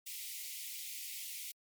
white high-pass noise, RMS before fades -44 dBFS, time 0.06-1.52 s, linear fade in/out 10 ms, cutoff 2000 Hz, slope 96 dB/octave, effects MP3 96 kbps

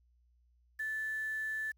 sine tone with quantisation, 1749 Hz, A6, 11 cents flat, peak -34 dBFS, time 0.79-1.72 s, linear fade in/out 10 ms, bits 9, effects added 60 Hz sine -66 dBFS peak until 1.77 s

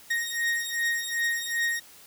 40% pulse beating tone pair, 1864.7 / 1867.3 Hz, A#6 / A#6, 0 / +2 cents, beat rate 2.6 Hz, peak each -28 dBFS, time 0.1-1.8 s, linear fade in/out 10 ms, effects white hiss -51 dBFS RMS until 2.06 s

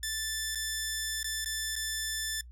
10% pulse tone with dropouts, 1760 Hz, A6, in tune, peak -23 dBFS, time 0.03-2.41 s, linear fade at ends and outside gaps 2 ms, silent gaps 0.549-0.555 / 1.23-1.243 / 1.446-1.458 / 1.756-1.762 s, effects noise-tail reverb RT60 0.1 s tail -22 dB re dry + added 60 Hz sine -46 dBFS peak until 2.51 s

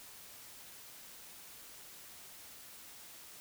silence, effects white hiss -53 dBFS RMS until 3.4 s

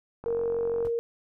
click train, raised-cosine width 1 ms, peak -26 dBFS, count 30, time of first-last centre 0.24-0.87 s, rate 46 Hz
sine tone, 466.2 Hz, A#4, in tune, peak -25 dBFS, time 0.26-0.99 s, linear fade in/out 0 ms
brown noise with exponential decay, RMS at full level -38 dBFS, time 0.85-0.95 s, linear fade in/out 2 ms, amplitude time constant 21 ms
effects none

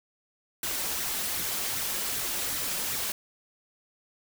white noise with flanger, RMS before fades -31 dBFS, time 0.63-3.12 s, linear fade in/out 2 ms, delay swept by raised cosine 0.5 to 5.5 ms, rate 2.6 Hz, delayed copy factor +0.5, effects none

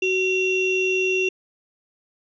triangle ring-modulated tone, 1555 Hz, G6, 14 cents flat, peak -14 dBFS, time 0.02-1.29 s, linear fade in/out 5 ms, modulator 1180 Hz, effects resampled to 16000 Hz

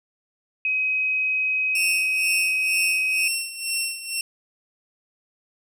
sine tone, 2531 Hz, D#7, 29 cents sharp, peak -20 dBFS, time 0.65-3.28 s, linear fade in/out 2 ms
15% pulse tone with tremolo, 2714 Hz, E7, 50 cents sharp, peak -15 dBFS, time 1.75-4.21 s, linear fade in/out 2 ms, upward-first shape sine, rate 2.1 Hz, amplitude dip 75%
effects none

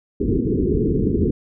white low-pass noise, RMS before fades -19 dBFS, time 0.2-1.31 s, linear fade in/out 5 ms, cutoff 440 Hz, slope 96 dB/octave, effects none

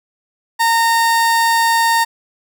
30% pulse tone, 919 Hz, A#5, 25 cents flat, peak -9 dBFS, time 0.59-2.05 s, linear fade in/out 20 ms, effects none

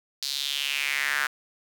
square tone with high-pass filter sweep, 70.2 Hz, C#2, 22 cents sharp, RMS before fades -28 dBFS, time 0.22-1.27 s, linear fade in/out 5 ms, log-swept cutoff 4500 to 1500 Hz, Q 4, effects 8-bit

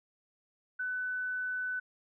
sine tone, 1500 Hz, F#6, 23 cents sharp, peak -32 dBFS, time 0.79-1.8 s, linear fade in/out 10 ms, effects none

